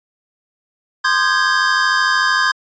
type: chord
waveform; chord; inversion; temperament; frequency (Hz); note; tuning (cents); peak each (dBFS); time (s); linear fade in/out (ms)
square; Ab major seventh; first; equal with one note detuned; 1046.5 / 1216.1 / 1568 / 1661.2; C6 / Eb6 / G6 / Ab6; 0 / -40 / 0 / 0; -20 / -22 / -19 / -18; 1.04-2.52; 10
effects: resampled to 16000 Hz